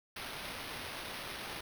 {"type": "noise with sample-and-hold", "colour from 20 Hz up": "white", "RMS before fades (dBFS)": -43, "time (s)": [0.16, 1.61], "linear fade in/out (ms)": 5, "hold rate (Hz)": 7350, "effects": []}